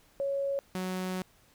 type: tone pair in turn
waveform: sine / sawtooth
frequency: 554.4 / 185.01 Hz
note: C#5 / F#3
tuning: 0 / 0 cents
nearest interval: octave + perfect fifth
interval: 1900 cents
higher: first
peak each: -28 dBFS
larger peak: neither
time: 0.2-0.59 / 0.75-1.22 s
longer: second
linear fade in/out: 0 ms
effects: pink hiss -63 dBFS RMS until 1.54 s